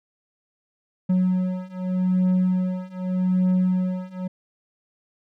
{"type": "beating tone pair", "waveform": "triangle", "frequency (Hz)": [183.5, 184.33], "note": ["F#3", "F#3"], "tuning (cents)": [-14, -6], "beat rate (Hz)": 0.83, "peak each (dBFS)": [-21, -20], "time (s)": [1.09, 4.28], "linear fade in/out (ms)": 10, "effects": []}